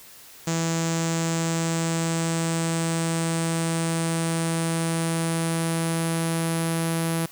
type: tone with low-pass filter sweep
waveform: sawtooth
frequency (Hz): 164.81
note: E3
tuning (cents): 0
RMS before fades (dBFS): -25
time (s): 0.47-7.26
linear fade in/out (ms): 5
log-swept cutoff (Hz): 7100 to 11000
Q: 5.1
effects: white hiss -47 dBFS RMS until 7.31 s